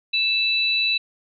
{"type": "tone pair together", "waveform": "sine", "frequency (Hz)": [2637, 3951], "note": ["E7", "B7"], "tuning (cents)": [0, 0], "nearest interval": "perfect fifth", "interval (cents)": 700, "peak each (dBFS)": -21, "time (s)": [0.13, 0.98], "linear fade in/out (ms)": 10, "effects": []}